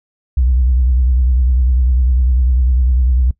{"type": "tone with vibrato", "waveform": "sine", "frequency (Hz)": 62.9, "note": "B1", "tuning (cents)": 32, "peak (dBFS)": -8, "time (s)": [0.37, 3.31], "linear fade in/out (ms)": 5, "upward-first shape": "triangle", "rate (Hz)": 10, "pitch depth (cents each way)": 120, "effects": ["noise-tail reverb RT60 0.1 s tail -21 dB re dry", "tanh soft clip ceiling -6 dBFS"]}